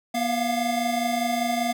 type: tone cluster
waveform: square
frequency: 241.3 / 688 / 713 Hz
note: B3 / F5 / F5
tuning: -40 / -26 / +36 cents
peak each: -28 dBFS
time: 0.14-1.73 s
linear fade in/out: 10 ms
effects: none